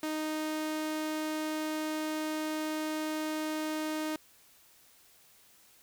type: tone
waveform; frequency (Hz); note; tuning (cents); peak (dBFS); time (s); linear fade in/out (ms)
sawtooth; 310.1; D#4; -6; -28; 0.03-4.16; 2
effects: white hiss -61 dBFS RMS until 5.82 s